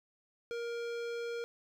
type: tone with hard clipping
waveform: sine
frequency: 469.7 Hz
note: A#4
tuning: 13 cents sharp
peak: -38 dBFS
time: 0.51-1.44 s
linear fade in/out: 0 ms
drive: 17 dB
effects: none